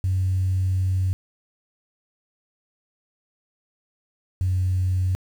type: tone pair in turn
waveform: sine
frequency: 93.5 / 92.27 Hz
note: F#2 / F#2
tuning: +19 / -4 cents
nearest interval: unison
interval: 23 cents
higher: first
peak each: -18 dBFS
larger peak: neither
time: 0.04-1.13 / 4.41-5.15 s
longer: first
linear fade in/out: 0 ms
effects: tanh soft clip ceiling -15 dBFS + 8-bit